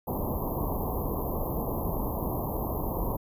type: band-stop noise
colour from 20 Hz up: pink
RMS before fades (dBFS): -30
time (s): 0.07-3.17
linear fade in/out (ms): 10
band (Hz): 1100 to 12000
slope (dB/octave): 96
effects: resampled to 32000 Hz